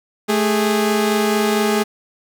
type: tone pair together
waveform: sawtooth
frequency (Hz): 217.2 / 410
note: A3 / G#4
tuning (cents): -22 / -22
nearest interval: major seventh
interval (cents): 1100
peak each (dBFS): -14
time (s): 0.28-1.84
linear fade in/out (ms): 20
effects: none